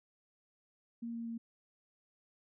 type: tone with pitch steps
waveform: sine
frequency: 233.1 / 231.6 / 230.2 Hz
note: A#3 / A#3 / A#3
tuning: 0 / -11 / -22 cents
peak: -38 dBFS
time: 1.02-1.38 s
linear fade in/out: 10 ms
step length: 120 ms
effects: none